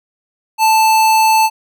square tone, 880 Hz, A5, in tune, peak -9 dBFS, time 0.58-1.5 s, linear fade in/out 50 ms, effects none

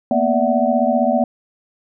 sine tone cluster, 231.1 / 246.4 / 583 / 659 / 748 Hz, A#3 / B3 / D5 / E5 / F#5, -15 / -4 / -13 / -1 / +19 cents, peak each -20 dBFS, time 0.11-1.24 s, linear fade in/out 2 ms, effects none

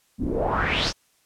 pink noise with low-pass filter sweep, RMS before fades -24 dBFS, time 0.18-0.93 s, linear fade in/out 50 ms, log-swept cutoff 210 to 6100 Hz, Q 4.3, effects white hiss -64 dBFS RMS until 1.25 s + low-pass 12000 Hz 12 dB/octave

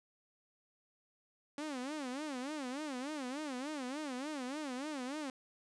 sawtooth tone with vibrato, 277.2 Hz, C#4, in tune, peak -35 dBFS, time 1.58-5.3 s, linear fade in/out 2 ms, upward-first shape sine, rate 3.4 Hz, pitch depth 200 cents each way, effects resampled to 22050 Hz

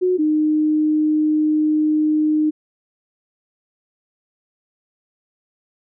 sine tone pair in turn, 365.7 / 306.6 Hz, F#4 / D#4, -20 / -25 cents, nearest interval minor third, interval 305 cents, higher first, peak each -14 dBFS, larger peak neither, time 0.01-0.18 / 0.18-2.51 s, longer second, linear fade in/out 20 ms, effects none

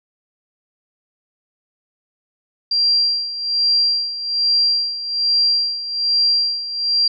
sine tone with tremolo, 4744 Hz, D8, 17 cents sharp, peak -12 dBFS, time 2.71-7.08 s, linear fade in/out 5 ms, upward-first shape sine, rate 1.2 Hz, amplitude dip 75%, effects none

